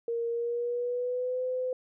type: tone with pitch glide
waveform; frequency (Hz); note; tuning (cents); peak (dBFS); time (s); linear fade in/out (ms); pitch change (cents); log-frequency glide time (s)
sine; 466.4 to 508.6; A#4 to C5; +1 to -49; -28; 0.08-1.73; 2; +150; 0.29-1.43
effects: none